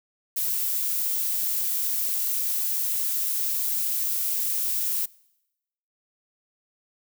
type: noise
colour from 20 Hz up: violet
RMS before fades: -26 dBFS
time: 0.36-5.06 s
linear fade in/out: 10 ms
effects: noise-tail reverb RT60 0.9 s tail -24 dB re dry